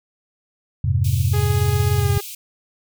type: chord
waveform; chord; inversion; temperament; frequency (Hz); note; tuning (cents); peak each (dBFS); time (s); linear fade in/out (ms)
sine; F minor; none; equal; 87.31 / 103.83 / 130.81; F2 / Ab2 / C3; 0 / 0 / 0; -20; 0.84-2.18; 5
type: high-pass noise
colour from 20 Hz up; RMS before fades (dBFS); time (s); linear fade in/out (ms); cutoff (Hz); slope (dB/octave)
white; -34; 1.04-2.35; 5; 2300; 96
type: tone with pitch glide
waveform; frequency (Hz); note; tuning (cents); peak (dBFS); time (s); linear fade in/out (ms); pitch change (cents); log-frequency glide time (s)
sawtooth; 415.3 to 407; G#4 to G#4; 0 to -35; -21; 1.33-2.21; 10; -35; 1.96-2.07
effects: none